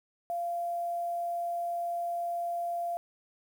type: tone with quantisation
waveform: sine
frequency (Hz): 691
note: F5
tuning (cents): -19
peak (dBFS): -30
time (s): 0.3-2.97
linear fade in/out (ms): 0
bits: 9
effects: none